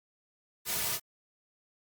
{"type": "noise with comb filter", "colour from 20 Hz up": "white", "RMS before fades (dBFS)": -32, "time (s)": [0.65, 1], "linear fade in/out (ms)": 50, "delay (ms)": 3.7, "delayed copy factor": -0.9, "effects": ["Opus 48 kbps"]}